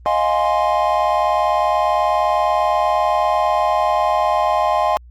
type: chord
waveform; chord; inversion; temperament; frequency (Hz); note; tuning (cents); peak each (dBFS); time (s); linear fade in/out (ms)
triangle; F minor seventh; third; equal with one note detuned; 622.3 / 702.5 / 830.6 / 1046.5; Eb5 / F5 / Ab5 / C6; 0 / +10 / 0 / 0; -18; 0.06-4.97; 0
effects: added 60 Hz sine -39 dBFS peak until 5.1 s + Opus 32 kbps